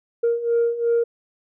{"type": "beating tone pair", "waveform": "sine", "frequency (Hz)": [466.2, 469], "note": ["A#4", "A#4"], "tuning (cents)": [0, 11], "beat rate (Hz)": 2.8, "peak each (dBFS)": [-22, -18], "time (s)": [0.23, 1.04], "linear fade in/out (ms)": 10, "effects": ["tanh soft clip ceiling -13 dBFS"]}